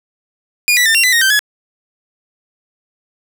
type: tone with pitch steps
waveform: sawtooth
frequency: 2435 / 1961 / 1797 / 2751 / 2003 / 1862 / 1557 / 1690 Hz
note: D#7 / B6 / A6 / F7 / B6 / A#6 / G6 / G#6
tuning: -38 / -13 / +36 / -27 / +24 / -2 / -12 / +30 cents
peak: -6 dBFS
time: 0.68-1.392 s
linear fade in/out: 0 ms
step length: 89 ms
effects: 7-bit